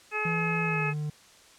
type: harmonic tone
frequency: 426.1 Hz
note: G#4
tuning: 44 cents sharp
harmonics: 1 / 2 / 3 / 4 / 5 / 6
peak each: -35 / -36 / -35 / -36 / -40 / -30 dBFS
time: 0.11-0.94 s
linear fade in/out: 50 ms
type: tone with pitch glide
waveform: triangle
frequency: 166.6 to 150.15 Hz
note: E3 to D3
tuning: +19 to +39 cents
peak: -27 dBFS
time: 0.25-1.1 s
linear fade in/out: 5 ms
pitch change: -180 cents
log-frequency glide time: 0.64-0.9 s
effects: white hiss -55 dBFS RMS until 1.58 s + low-pass 8000 Hz 12 dB/octave